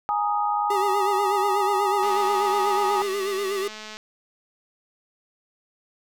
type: chord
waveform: sine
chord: Ab suspended second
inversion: none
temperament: equal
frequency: 830.6 / 932.3 / 1244.5 Hz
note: Ab5 / Bb5 / Eb6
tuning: 0 / 0 / 0 cents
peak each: -23 / -29 / -26 dBFS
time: 0.09-3.02 s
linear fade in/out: 0 ms
type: tone with vibrato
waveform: square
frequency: 392 Hz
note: G4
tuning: in tune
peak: -25 dBFS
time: 0.7-3.68 s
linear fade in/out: 5 ms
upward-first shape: sine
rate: 8.2 Hz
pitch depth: 69 cents each way
type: click train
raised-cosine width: 0.2 ms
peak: -21 dBFS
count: 418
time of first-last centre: 2.03-3.97 s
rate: 215 Hz
effects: none